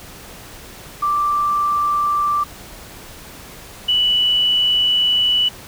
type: tone pair in turn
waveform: sine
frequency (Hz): 1174.7 / 2960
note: D6 / F#7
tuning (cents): 0 / 0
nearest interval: octave + major third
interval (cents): 1600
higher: second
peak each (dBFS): -15 / -13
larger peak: second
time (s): 1.02-2.44 / 3.88-5.49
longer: second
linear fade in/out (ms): 10
effects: pink hiss -38 dBFS RMS until 5.67 s